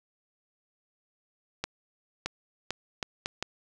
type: accelerating click train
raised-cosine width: 0.2 ms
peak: -13 dBFS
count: 6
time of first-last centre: 1.64-3.426 s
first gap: 620 ms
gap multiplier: 0.72
effects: none